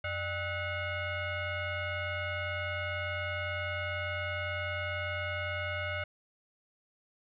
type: tone with frequency modulation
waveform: sine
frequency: 784 Hz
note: G5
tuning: in tune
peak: -32 dBFS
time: 0.04-6.04 s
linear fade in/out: 5 ms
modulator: 693 Hz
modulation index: 2.6
effects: none